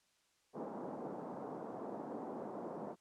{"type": "band-pass noise", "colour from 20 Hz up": "pink", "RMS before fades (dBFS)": -45, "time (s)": [0.53, 2.96], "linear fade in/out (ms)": 50, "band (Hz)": [200, 920], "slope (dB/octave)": 24, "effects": ["white hiss -75 dBFS RMS until 3 s", "low-pass 8000 Hz 12 dB/octave"]}